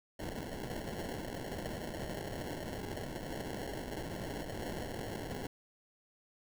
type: noise with sample-and-hold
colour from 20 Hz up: white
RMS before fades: -41 dBFS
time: 0.19-5.47 s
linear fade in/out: 5 ms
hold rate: 1225 Hz
effects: none